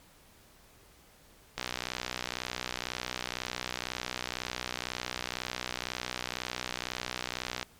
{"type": "click train", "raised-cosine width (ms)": 0.2, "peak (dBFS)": -15, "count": 376, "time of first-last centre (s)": [1.58, 7.628], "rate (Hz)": 62, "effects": ["pink hiss -59 dBFS RMS until 7.79 s", "MP3 96 kbps"]}